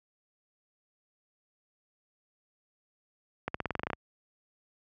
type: accelerating click train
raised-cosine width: 0.5 ms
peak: -16 dBFS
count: 11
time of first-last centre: 3.48-3.932 s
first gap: 64 ms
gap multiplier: 0.92
effects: high-pass 60 Hz 12 dB/octave